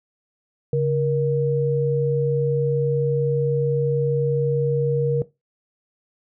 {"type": "tone pair together", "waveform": "sine", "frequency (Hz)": [140.4, 472.2], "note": ["C#3", "A#4"], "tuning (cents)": [22, 22], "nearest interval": "octave + major sixth", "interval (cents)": 2100, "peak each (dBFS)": -20, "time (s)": [0.73, 5.22], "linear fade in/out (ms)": 2, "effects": ["noise-tail reverb RT60 0.2 s tail -17 dB re dry"]}